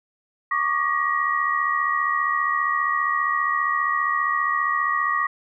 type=tone cluster; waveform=sine; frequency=1120 / 1195 / 1898 Hz; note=C#6 / D6 / A#6; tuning=+18 / +30 / +31 cents; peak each=-24 dBFS; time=0.51-5.27 s; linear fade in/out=5 ms; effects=none